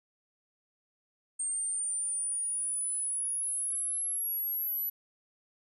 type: linear sweep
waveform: sine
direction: up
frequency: 8600 to 11890 Hz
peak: -30 dBFS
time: 1.39-4.9 s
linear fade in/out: 10 ms
effects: none